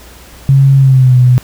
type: tone with pitch glide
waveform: sine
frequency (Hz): 136.5 to 125.17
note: C#3 to B2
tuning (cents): -26 to +24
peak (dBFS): -3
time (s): 0.49-1.38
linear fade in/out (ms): 0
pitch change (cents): -150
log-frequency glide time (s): 0.77-1.18
effects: added 60 Hz sine -38 dBFS peak until 1.43 s + pink hiss -37 dBFS RMS until 1.43 s